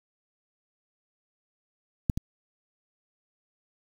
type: clicks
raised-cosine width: 5 ms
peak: -10 / -16 dBFS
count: 2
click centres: 2.098 / 2.175 s
effects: 7-bit